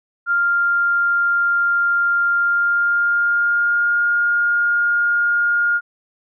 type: tone with pitch glide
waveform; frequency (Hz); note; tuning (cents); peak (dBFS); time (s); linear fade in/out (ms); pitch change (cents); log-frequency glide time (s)
sine; 1396.9 to 1418; F6 to F6; 0 to +26; -14; 0.26-5.81; 50; +26; 2.35-4.01
effects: none